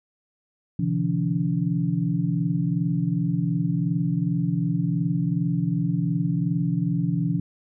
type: tone cluster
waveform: sine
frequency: 127.8 / 147 / 169.7 / 286.9 Hz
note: C3 / D3 / F3 / D4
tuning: -40 / +2 / -49 / -40 cents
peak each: -28 / -28 / -23 / -30 dBFS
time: 0.79-7.4 s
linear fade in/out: 5 ms
effects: none